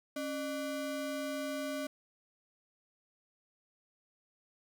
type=ring-modulated tone; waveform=square; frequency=440 Hz; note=A4; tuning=in tune; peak=-33 dBFS; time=0.16-1.87 s; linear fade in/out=5 ms; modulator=166 Hz; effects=none